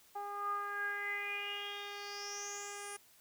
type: tone with low-pass filter sweep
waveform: 10% pulse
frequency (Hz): 406.7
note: G#4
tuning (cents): -36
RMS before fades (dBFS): -41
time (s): 0.15-2.97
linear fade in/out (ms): 10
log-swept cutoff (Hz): 910 to 9700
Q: 8.3
effects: white hiss -64 dBFS RMS until 3.2 s